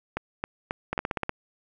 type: two click trains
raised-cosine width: 0.5 ms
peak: -13 / -12 dBFS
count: 4 / 7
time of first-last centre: 0.17-0.979 / 0.93-1.294 s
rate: 3.71 / 16.5 Hz
effects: none